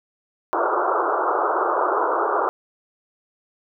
white band-pass noise, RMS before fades -21 dBFS, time 0.53-2.49 s, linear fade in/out 0 ms, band 330 to 1400 Hz, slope 96 dB/octave, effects none

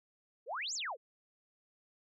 sine exponential two-way sweep, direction up then down, 412.2 to 7800 to 412.2 Hz, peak -36 dBFS, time 0.46-0.97 s, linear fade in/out 50 ms, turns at 0.74 s, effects none

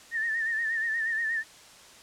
sine tone with vibrato, 1807 Hz, A6, 46 cents sharp, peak -26 dBFS, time 0.11-1.44 s, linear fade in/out 50 ms, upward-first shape sine, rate 8.4 Hz, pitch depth 63 cents each way, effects white hiss -51 dBFS RMS until 2.02 s + low-pass 8000 Hz 12 dB/octave

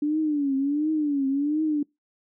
sine tone with vibrato, 290.5 Hz, D4, 19 cents flat, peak -21 dBFS, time 0.02-1.83 s, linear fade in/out 5 ms, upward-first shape triangle, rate 1.4 Hz, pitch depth 150 cents each way, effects noise-tail reverb RT60 0.2 s tail -25 dB re dry

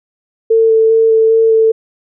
sine tone with vibrato, 447.1 Hz, A4, 28 cents sharp, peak -6 dBFS, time 0.5-1.72 s, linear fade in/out 10 ms, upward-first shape square, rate 2.5 Hz, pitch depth 9 cents each way, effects none

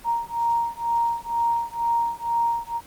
sine beating tone pair, 932.3 / 934.4 Hz, A#5 / A#5, 0 / +4 cents, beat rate 2.1 Hz, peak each -24 dBFS, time 0.04-2.81 s, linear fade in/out 50 ms, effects pink hiss -47 dBFS RMS until 2.86 s + Opus 24 kbps

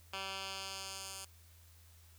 10% pulse tone with band-pass filter sweep, 193.1 Hz, G3, 26 cents flat, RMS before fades -44 dBFS, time 0.13-1.25 s, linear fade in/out 5 ms, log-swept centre 2700 to 8700 Hz, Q 1, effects added 83 Hz sine -59 dBFS peak until 2.18 s + white hiss -65 dBFS RMS until 2.18 s

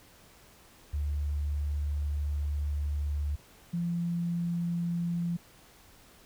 sine tone pair in turn, 73.1 / 171.57 Hz, D2 / F3, -7 / -30 cents, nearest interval octave + minor third, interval 1477 cents, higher second, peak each -28 dBFS, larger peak neither, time 0.93-3.36 / 3.73-5.37 s, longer first, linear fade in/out 10 ms, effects pink hiss -57 dBFS RMS until 6.25 s

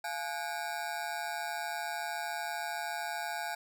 25% pulse ring-modulated tone, 772 Hz, G5, 27 cents flat, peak -28 dBFS, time 0.04-3.55 s, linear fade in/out 5 ms, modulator 76.6 Hz, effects none

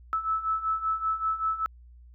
sine beating tone pair, 1304 / 1309.2 Hz, E6 / E6, -19 / -12 cents, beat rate 5.2 Hz, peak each -31 / -27 dBFS, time 0.13-1.66 s, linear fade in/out 0 ms, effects added 60 Hz sine -48 dBFS peak until 2.14 s

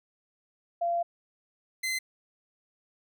sine / sawtooth tone pair in turn, 687 / 2059 Hz, F5 / C7, -29 / -28 cents, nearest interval octave + perfect fifth, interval 1901 cents, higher second, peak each -25 / -25 dBFS, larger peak neither, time 0.81-1.03 / 1.83-1.99 s, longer first, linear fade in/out 10 ms, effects none

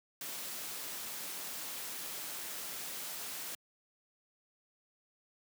white noise, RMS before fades -42 dBFS, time 0.21-3.55 s, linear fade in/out 2 ms, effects high-pass 150 Hz 12 dB/octave

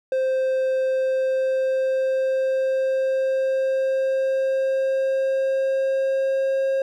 triangle tone with pitch glide, 523.3 to 537.4 Hz, C5 to C5, 0 to +46 cents, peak -17 dBFS, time 0.12-6.82 s, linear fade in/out 2 ms, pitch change +46 cents, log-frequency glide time 0.76-6.64 s, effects none

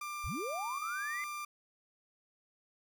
30% pulse tone, 1189 Hz, D6, 21 cents sharp, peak -36 dBFS, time 0.01-1.45 s, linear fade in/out 5 ms
sine linear sweep, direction up, 31.23 to 2093 Hz, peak -37 dBFS, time 0.24-1.24 s, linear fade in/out 0 ms
effects none

